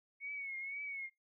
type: tone with vibrato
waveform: sine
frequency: 2210 Hz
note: C#7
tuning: 6 cents flat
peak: -40 dBFS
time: 0.2-1.1 s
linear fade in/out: 50 ms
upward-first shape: triangle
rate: 2 Hz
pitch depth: 74 cents each way
effects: noise-tail reverb RT60 0.2 s tail -22 dB re dry